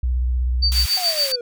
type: tone with vibrato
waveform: sine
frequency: 61.9 Hz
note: B1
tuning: 5 cents sharp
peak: -17 dBFS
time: 0.03-0.86 s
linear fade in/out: 5 ms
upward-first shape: square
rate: 16 Hz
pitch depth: 46 cents each way
type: tone with tremolo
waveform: sine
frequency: 4600 Hz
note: D8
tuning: 37 cents flat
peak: -15 dBFS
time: 0.62-1.36 s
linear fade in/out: 10 ms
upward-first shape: sine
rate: 7.1 Hz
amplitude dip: 85%
type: high-pass noise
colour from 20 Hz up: pink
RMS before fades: -28 dBFS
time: 0.72-1.32 s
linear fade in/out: 0 ms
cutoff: 2300 Hz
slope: 12 dB/octave
type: exponential sweep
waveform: triangle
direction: down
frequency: 756 to 470.4 Hz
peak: -25 dBFS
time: 0.97-1.41 s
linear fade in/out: 2 ms
effects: none